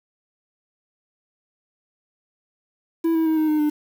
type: tone with pitch steps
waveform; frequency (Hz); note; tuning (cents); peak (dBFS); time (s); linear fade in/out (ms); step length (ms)
triangle; 329.6 / 323.4 / 317.3 / 311.3 / 305.4 / 299.6; E4 / E4 / D#4 / D#4 / D#4 / D4; 0 / -33 / +34 / +1 / -32 / +35; -15; 3.04-3.7; 10; 110
effects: 7-bit